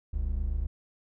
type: tone pair together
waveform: triangle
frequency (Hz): 41.14 / 69.3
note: E1 / C#2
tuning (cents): -3 / 0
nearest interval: major sixth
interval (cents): 903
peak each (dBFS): -28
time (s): 0.13-0.67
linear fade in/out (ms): 10
effects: none